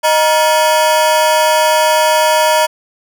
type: ring-modulated tone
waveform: 40% pulse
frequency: 784 Hz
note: G5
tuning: in tune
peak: -5 dBFS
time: 0.03-2.67 s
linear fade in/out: 20 ms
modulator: 164 Hz
effects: none